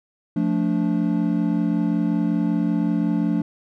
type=chord; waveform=triangle; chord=D minor; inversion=first; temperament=equal with one note detuned; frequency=174.61 / 220 / 290 Hz; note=F3 / A3 / D4; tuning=0 / 0 / -22 cents; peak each=-21 dBFS; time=0.36-3.42 s; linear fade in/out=5 ms; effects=none